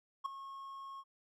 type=tone with ADSR envelope; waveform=triangle; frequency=1089 Hz; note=C#6; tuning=31 cents flat; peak=-29 dBFS; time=0.24-1.04 s; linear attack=19 ms; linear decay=4 ms; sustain=-14 dB; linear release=47 ms; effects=none